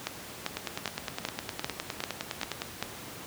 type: two click trains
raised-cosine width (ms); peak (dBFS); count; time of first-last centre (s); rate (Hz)
0.2; -14 / -12; 21 / 8; 0.57-2.619 / 0.07-2.826; 9.76 / 2.54
effects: pink hiss -43 dBFS RMS until 3.26 s + high-pass 100 Hz 12 dB/octave